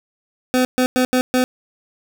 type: tone bursts at uneven times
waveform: 25% pulse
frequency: 253.9 Hz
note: B3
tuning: 48 cents sharp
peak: -10 dBFS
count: 5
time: 0.54-0.65 / 0.78-0.86 / 0.96-1.05 / 1.13-1.21 / 1.34-1.44 s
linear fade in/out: 0 ms
effects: none